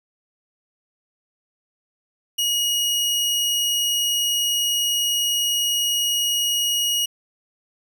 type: tone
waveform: sawtooth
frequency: 2890 Hz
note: F#7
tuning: 41 cents flat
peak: -16 dBFS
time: 2.38-7.06 s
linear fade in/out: 10 ms
effects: none